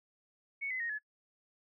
sine tone with pitch steps, 2217 / 2033 / 1864.3 / 1709.5 Hz, C#7 / B6 / A#6 / G#6, 0 / +50 / 0 / +50 cents, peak -34 dBFS, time 0.61-0.99 s, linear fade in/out 20 ms, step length 95 ms, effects noise-tail reverb RT60 0.1 s tail -25 dB re dry

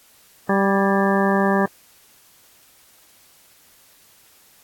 harmonic tone with a mistuned harmonic, 196 Hz, G3, in tune, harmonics 1 / 2 / 3 / 4 / 5 / 6 / 8 / 9, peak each -19 / -22 / -24 / -25 / -26 / -27 / -28 / -29 dBFS, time 0.49-1.66 s, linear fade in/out 5 ms, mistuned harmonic 8, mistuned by +63 cents, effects white hiss -53 dBFS RMS until 4.63 s + AAC 64 kbps

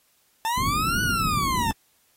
40% pulse linear two-way sweep, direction up then down, 880 to 1488 to 880 Hz, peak -22 dBFS, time 0.45-1.71 s, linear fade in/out 0 ms, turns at 1.02 s
white low-pass noise, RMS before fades -29 dBFS, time 0.57-1.72 s, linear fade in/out 10 ms, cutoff 240 Hz, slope 24 dB/octave
effects white hiss -64 dBFS RMS until 2.16 s + AAC 48 kbps

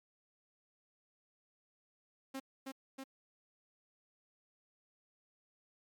sawtooth tone with echo, 267.7 Hz, C4, 40 cents sharp, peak -36 dBFS, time 2.34-2.4 s, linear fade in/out 10 ms, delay 320 ms, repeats 2, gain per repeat -2 dB, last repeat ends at 3.04 s, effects MP3 96 kbps

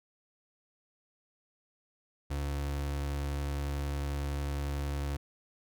35% pulse tone, 71 Hz, C#2, 42 cents sharp, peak -30 dBFS, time 2.3-5.17 s, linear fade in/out 10 ms, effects none

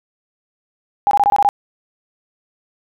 sine tone bursts, 813 Hz, G#5, 37 cents flat, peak -10 dBFS, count 7, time 1.07-1.489 s, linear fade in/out 0 ms, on 41 ms, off 22 ms, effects none

